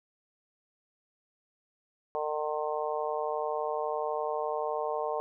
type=harmonic tone; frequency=151.8 Hz; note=D#3; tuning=42 cents flat; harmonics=3 / 4 / 5 / 6 / 7; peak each=-34 / -34 / -36 / -38 / -38 dBFS; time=2.15-5.2 s; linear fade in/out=0 ms; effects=none